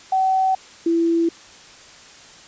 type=tone pair in turn; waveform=sine; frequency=760 / 334.2 Hz; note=F#5 / E4; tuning=+46 / +24 cents; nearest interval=octave + major second; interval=1422 cents; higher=first; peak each=-15 dBFS; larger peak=neither; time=0.12-0.55 / 0.86-1.29 s; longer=neither; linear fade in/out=5 ms; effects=white hiss -44 dBFS RMS until 2.47 s + resampled to 16000 Hz